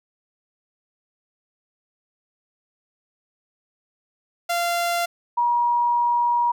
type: tone pair in turn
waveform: sawtooth / sine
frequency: 691 / 956.1 Hz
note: F5 / A#5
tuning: -19 / +44 cents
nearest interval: tritone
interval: 563 cents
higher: second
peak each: -17 dBFS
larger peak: neither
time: 4.49-5.06 / 5.37-6.52 s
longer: second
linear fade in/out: 10 ms
effects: none